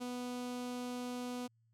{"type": "tone with notch filter", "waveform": "sawtooth", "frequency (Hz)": 246.9, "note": "B3", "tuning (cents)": 0, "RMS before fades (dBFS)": -41, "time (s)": [0, 1.48], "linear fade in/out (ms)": 20, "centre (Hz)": 1800, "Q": 2, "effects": ["added 114 Hz sine -69 dBFS peak until 1.73 s", "low-pass 12000 Hz 12 dB/octave"]}